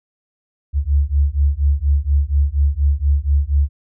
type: beating tone pair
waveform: sine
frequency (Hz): 69.3 / 73.5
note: C#2 / D2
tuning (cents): 0 / +2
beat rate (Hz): 4.2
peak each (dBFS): -16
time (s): 0.73-3.69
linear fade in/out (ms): 50
effects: none